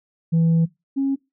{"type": "tone pair in turn", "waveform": "sine", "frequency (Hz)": [164.81, 273], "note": ["E3", "C#4"], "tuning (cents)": [0, -26], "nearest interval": "major sixth", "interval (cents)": 874, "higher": "second", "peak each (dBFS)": [-12, -17], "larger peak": "first", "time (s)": [[0.32, 0.66], [0.96, 1.16]], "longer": "first", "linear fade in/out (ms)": 20, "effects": ["noise-tail reverb RT60 0.2 s tail -19 dB re dry", "tanh soft clip ceiling -13 dBFS"]}